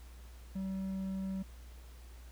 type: tone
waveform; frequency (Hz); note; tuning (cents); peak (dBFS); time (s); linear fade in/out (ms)
triangle; 191.4; G3; -41; -33; 0.55-1.43; 10
effects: added 60 Hz sine -49 dBFS peak until 2.31 s + pink hiss -61 dBFS RMS until 2.31 s